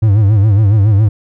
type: tone with vibrato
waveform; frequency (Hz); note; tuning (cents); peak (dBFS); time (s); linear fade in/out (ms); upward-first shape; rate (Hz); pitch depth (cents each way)
triangle; 103.83; G#2; 0; -4; 0.02-1.09; 10; sine; 7.2; 120
effects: none